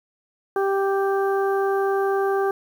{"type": "harmonic tone", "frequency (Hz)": 392, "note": "G4", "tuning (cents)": 0, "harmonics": [1, 2, 3, 4], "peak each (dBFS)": [-20, -26, -30, -32], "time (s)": [0.56, 2.51], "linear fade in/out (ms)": 2, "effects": ["8-bit"]}